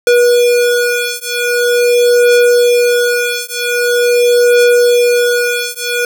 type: beating tone pair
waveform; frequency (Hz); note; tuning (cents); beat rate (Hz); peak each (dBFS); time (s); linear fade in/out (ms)
square; 483.5 / 483.94; B4 / B4; -37 / -35; 0.44; -12; 0.07-6.05; 2
effects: none